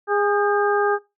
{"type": "harmonic tone with a mistuned harmonic", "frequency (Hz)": 410, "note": "G#4", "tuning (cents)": -22, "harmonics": [1, 2, 3, 4], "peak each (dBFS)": [-20, -23, -25, -26], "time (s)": [0.07, 0.99], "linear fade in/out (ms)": 50, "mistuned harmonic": 4, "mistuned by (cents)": -46, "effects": ["noise-tail reverb RT60 0.2 s tail -18 dB re dry"]}